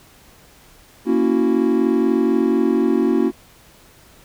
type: chord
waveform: triangle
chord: F# dominant seventh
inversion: first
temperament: equal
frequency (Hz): 233.1 / 277.2 / 329.6 / 370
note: A#3 / C#4 / E4 / F#4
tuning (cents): 0 / 0 / 0 / 0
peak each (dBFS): -18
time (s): 1.05-3.32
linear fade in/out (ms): 50
effects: pink hiss -49 dBFS RMS until 4.24 s